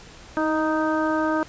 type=harmonic tone with a mistuned harmonic; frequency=311.1 Hz; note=D#4; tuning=in tune; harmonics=1 / 2 / 3 / 4 / 5; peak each=-23 / -26 / -28 / -29 / -30 dBFS; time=0.37-1.43 s; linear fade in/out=0 ms; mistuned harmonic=1; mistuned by=+23 cents; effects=pink hiss -45 dBFS RMS until 1.48 s + resampled to 16000 Hz